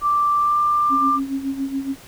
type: tone with pitch glide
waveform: sine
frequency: 1174.7 to 1188.3 Hz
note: D6 to D6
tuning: 0 to +20 cents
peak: -15 dBFS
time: 0.01-1.2 s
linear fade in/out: 50 ms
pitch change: +20 cents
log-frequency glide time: 0.39-0.58 s
type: tone with tremolo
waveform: sine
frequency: 272 Hz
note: C#4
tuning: 33 cents flat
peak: -19 dBFS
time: 0.89-1.96 s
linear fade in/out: 50 ms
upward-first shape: sine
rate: 7.1 Hz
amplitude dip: 70%
effects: pink hiss -44 dBFS RMS until 2.07 s